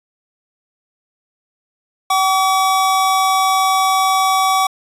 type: tone pair together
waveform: square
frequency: 762 / 1139.9 Hz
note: G5 / C#6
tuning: -49 / +48 cents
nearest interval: perfect fifth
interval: 697 cents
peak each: -16 dBFS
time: 2.1-4.67 s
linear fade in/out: 5 ms
effects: resampled to 32000 Hz